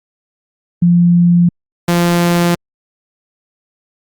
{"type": "tone pair in turn", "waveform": ["sine", "sawtooth"], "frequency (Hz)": [173.7, 172.99], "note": ["F3", "F3"], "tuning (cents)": [-9, -16], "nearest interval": "unison", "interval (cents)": 7, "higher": "first", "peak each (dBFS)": -6, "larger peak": "neither", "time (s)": [[0.82, 1.49], [1.88, 2.55]], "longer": "neither", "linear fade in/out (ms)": 5, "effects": ["Opus 32 kbps"]}